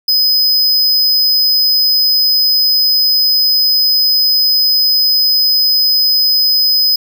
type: tone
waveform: square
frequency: 5030 Hz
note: D#8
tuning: 18 cents sharp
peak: -9 dBFS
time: 0.08-6.96 s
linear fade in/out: 5 ms
effects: none